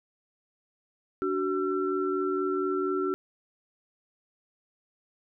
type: tone cluster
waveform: sine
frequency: 291.9 / 376.2 / 1347 Hz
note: D4 / F#4 / E6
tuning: -10 / +29 / +37 cents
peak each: -32 / -27 / -33 dBFS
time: 1.22-3.14 s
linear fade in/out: 0 ms
effects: none